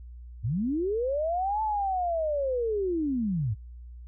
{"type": "linear two-way sweep", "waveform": "sine", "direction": "up then down", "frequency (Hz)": [93, 880, 93], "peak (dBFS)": -25, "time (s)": [0.43, 3.55], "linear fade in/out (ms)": 20, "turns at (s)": 1.62, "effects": ["added 60 Hz sine -41 dBFS peak until 4.07 s"]}